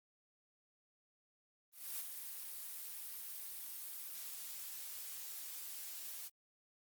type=noise with ADSR envelope; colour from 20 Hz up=blue; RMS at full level=-41 dBFS; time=1.72-6.3 s; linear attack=270 ms; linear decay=35 ms; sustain=-6 dB; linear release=38 ms; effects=Opus 32 kbps